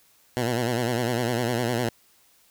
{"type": "tone with vibrato", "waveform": "10% pulse", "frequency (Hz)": 120.1, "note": "B2", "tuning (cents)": -48, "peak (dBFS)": -15, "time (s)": [0.37, 1.89], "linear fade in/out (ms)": 0, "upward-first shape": "sine", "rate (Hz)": 9.9, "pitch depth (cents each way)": 89, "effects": ["white hiss -60 dBFS RMS until 2.5 s"]}